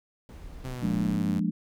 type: noise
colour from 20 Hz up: brown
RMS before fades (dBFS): -42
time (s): 0.29-1.16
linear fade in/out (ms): 0
type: linear sweep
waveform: sawtooth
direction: down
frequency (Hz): 130.81 to 93.4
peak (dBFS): -31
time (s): 0.64-1.4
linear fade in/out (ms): 10
type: chord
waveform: sine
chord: Bb dominant seventh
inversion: second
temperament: equal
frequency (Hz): 174.61 / 207.7 / 233.1 / 293.7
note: F3 / Ab3 / Bb3 / D4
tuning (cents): 0 / 0 / 0 / 0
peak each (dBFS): -28 / -28 / -33 / -33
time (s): 0.82-1.51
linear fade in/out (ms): 10
effects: none